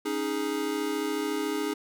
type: chord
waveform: square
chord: C# suspended second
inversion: none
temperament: equal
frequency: 277.2 / 311.1 / 415.3 Hz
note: C#4 / D#4 / G#4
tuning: 0 / 0 / 0 cents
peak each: -35 / -32 / -32 dBFS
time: 0.05-1.74 s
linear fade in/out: 10 ms
effects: none